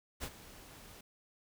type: noise with ADSR envelope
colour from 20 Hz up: pink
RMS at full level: -39 dBFS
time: 0.2-1.01 s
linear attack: 33 ms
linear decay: 61 ms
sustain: -15 dB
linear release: 5 ms
effects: none